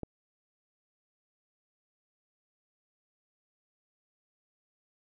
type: click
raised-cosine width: 2 ms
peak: -23 dBFS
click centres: 0.033 s
effects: none